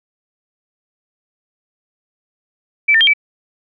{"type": "tone with pitch steps", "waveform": "sine", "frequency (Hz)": [2317, 1801, 3193, 2306], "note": ["D7", "A6", "G7", "D7"], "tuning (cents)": [-24, 40, 31, -32], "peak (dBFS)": -8, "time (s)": [2.88, 3.136], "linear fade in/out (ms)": 10, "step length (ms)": 64, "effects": []}